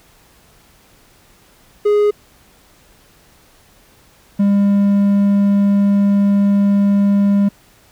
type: tone pair in turn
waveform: triangle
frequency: 415.3 / 200.8 Hz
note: G#4 / G3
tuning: 0 / +42 cents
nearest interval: octave + minor second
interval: 1258 cents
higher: first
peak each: -8 dBFS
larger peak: neither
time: 1.85-2.11 / 4.39-7.49 s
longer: second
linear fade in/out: 10 ms
effects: pink hiss -50 dBFS RMS until 7.91 s